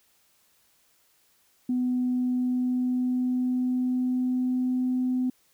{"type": "tone with pitch glide", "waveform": "sine", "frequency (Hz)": [250, 253.5], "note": ["B3", "B3"], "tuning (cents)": [21, 45], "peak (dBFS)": -22, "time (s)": [1.69, 5.3], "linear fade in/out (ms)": 5, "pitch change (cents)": 24, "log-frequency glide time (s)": [2.12, 4.86], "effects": ["tanh soft clip ceiling -18 dBFS", "white hiss -65 dBFS RMS until 5.53 s"]}